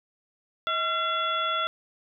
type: harmonic tone with a mistuned harmonic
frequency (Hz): 682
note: F5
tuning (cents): -41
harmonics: 1 / 2 / 3 / 4 / 5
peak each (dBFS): -34 / -26 / -38 / -38 / -31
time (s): 0.67-1.67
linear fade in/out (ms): 0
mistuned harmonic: 1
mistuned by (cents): -110
effects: none